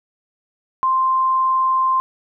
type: tone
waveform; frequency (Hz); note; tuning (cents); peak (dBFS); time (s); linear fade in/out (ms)
sine; 1046.5; C6; 0; -14; 0.83-2; 0
effects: none